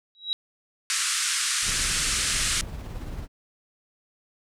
sine tone with exponential growth, 3867 Hz, B7, 37 cents flat, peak -20 dBFS, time 0.15-0.33 s, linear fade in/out 0 ms, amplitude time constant 39 ms
white band-pass noise, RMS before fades -26 dBFS, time 0.9-2.61 s, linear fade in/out 0 ms, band 1200 to 9600 Hz, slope 48 dB/octave
brown noise with tremolo, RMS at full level -33 dBFS, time 1.62-3.28 s, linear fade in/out 50 ms, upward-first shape sine, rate 18 Hz, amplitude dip 35%
effects none

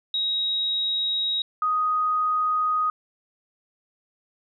sine tone pair in turn, 3803 / 1247.3 Hz, A#7 / D#6, +34 / +4 cents, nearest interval octave + perfect fifth, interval 1930 cents, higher first, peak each -22 / -20 dBFS, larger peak second, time 0.14-1.42 / 1.62-2.9 s, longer neither, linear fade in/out 2 ms, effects none

